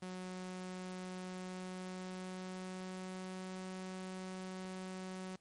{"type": "tone with pitch glide", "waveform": "sawtooth", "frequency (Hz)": [184, 186.46], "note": ["F#3", "F#3"], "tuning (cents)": [-9, 14], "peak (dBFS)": -39, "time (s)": [0.02, 5.36], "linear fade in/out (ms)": 5, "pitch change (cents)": 23, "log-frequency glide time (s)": [1.34, 3.67], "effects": ["pink hiss -75 dBFS RMS until 5.4 s", "MP3 48 kbps"]}